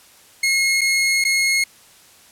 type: tone with dropouts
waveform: sawtooth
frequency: 2161 Hz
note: C#7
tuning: 45 cents flat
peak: -12 dBFS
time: 0.43-1.64 s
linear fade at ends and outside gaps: 5 ms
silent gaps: 0.81-0.814 / 1.241-1.249 s
effects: white hiss -49 dBFS RMS until 2.31 s + low-pass 12000 Hz 12 dB/octave